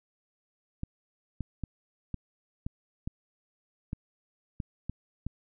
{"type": "clicks", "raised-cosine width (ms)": 5, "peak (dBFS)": -21, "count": 10, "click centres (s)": [0.834, 1.407, 1.637, 2.143, 2.665, 3.075, 3.931, 4.602, 4.896, 5.266], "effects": []}